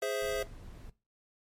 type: chord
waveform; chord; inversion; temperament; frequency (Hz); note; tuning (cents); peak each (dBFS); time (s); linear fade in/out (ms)
square; Ab augmented; none; equal; 415.3 / 523.3 / 659.3; Ab4 / C5 / E5; 0 / 0 / 0; -36; 0.02-0.43; 5
type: noise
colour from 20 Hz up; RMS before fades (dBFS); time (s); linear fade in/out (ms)
brown; -47; 0.22-0.9; 5
effects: noise-tail reverb RT60 0.3 s tail -19 dB re dry + MP3 64 kbps